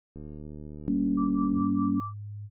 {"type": "click train", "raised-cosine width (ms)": 3, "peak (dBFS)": -30, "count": 110, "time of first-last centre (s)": [0.16, 1.611], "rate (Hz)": 75.1}
{"type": "chord", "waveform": "sine", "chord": "G diminished", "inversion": "none", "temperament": "just", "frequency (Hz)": [196, 235.2, 282.2], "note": ["G3", "Bb3", "Db4"], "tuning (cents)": [0, 16, 31], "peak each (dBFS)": [-29, -29, -26], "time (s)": [0.88, 2], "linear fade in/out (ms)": 0}
{"type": "tone with tremolo", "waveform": "sine", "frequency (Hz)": 1167, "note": "D6", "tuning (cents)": -11, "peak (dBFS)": -32, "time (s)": [1.17, 2.14], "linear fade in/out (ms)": 10, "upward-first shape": "sine", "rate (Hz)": 4.9, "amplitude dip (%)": 95}
{"type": "tone with pitch glide", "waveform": "sine", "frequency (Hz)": [99.9, 103.42], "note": ["G2", "G#2"], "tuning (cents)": [33, -7], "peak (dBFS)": -36, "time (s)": [1.51, 2.5], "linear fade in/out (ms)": 50, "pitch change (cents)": 60, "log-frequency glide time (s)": [1.95, 2.02]}
{"effects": []}